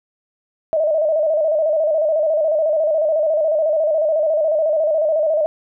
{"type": "tone with vibrato", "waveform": "sine", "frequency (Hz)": 622.3, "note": "D#5", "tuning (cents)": 0, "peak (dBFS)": -14, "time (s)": [0.73, 5.46], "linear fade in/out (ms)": 0, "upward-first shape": "square", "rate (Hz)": 14, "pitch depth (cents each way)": 66, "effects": []}